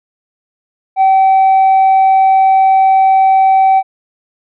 sine tone with tanh clipping, 768 Hz, G5, 36 cents flat, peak -6 dBFS, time 0.96-3.83 s, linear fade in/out 50 ms, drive 1 dB, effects none

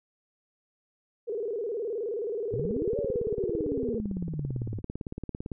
sine tone with vibrato, 438.3 Hz, A4, 7 cents flat, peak -29 dBFS, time 1.27-4 s, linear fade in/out 20 ms, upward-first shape square, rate 19 Hz, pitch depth 130 cents each way
sine exponential two-way sweep, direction up then down, 98 to 584 to 98 Hz, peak -31 dBFS, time 2.51-4.82 s, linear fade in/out 50 ms, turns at 2.98 s
click train, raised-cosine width 3 ms, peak -22 dBFS, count 54, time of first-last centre 2.54-5.518 s, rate 17.8 Hz
effects none

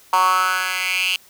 10% pulse tone with high-pass filter sweep, 185 Hz, F#3, in tune, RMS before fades -19 dBFS, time 0.13-1.16 s, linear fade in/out 2 ms, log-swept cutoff 970 to 2900 Hz, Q 5.3, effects white hiss -50 dBFS RMS until 1.29 s

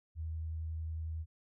sine tone with vibrato, 80.1 Hz, E2, 49 cents flat, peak -36 dBFS, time 0.15-1.26 s, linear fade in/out 50 ms, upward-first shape triangle, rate 11 Hz, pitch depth 12 cents each way, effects none

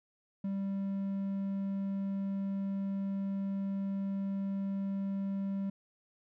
triangle tone, 196 Hz, G3, in tune, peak -30 dBFS, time 0.44-5.7 s, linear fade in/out 5 ms, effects none

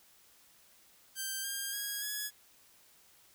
5% pulse tone with pitch steps, 1568 / 1606.5 / 1646 / 1686.4 Hz, G6 / G6 / G#6 / G#6, 0 / +42 / -16 / +26 cents, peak -25 dBFS, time 1.15-2.31 s, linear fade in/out 50 ms, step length 290 ms, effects white hiss -63 dBFS RMS until 3.34 s

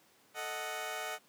15% pulse chord, D# diminished, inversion second, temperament equal, 440 / 622.3 / 740 Hz, A4 / D#5 / F#5, 0 / 0 / 0 cents, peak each -38 / -35 / -34 dBFS, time 0.34-1.19 s, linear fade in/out 50 ms, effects pink hiss -65 dBFS RMS until 1.28 s + high-pass 200 Hz 12 dB/octave

